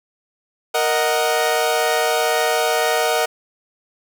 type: chord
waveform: sawtooth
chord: D# minor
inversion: second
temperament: equal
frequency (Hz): 466.2 / 622.3 / 740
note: A#4 / D#5 / F#5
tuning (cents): 0 / 0 / 0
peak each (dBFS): -17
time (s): 0.74-3.26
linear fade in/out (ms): 10
effects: none